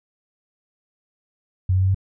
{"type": "tone with pitch steps", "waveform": "sine", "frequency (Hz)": [92.5, 93.63, 94.77, 95.93], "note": ["F#2", "F#2", "F#2", "G2"], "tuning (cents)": [0, 21, 42, -37], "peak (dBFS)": -15, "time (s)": [1.69, 1.946], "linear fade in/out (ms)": 5, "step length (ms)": 64, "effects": []}